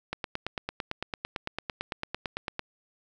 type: click train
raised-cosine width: 0.3 ms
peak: -15 dBFS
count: 23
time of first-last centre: 0.13-2.594 s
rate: 8.93 Hz
effects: none